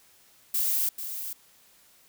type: noise with echo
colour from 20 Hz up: violet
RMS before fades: -26 dBFS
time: 0.54-0.89 s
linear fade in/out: 5 ms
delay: 440 ms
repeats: 1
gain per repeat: -9 dB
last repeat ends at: 1.33 s
effects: white hiss -59 dBFS RMS until 2.08 s